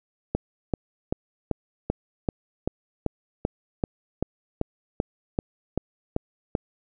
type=click train; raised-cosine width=2 ms; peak=-10 dBFS; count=17; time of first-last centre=0.35-6.552 s; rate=2.58 Hz; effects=none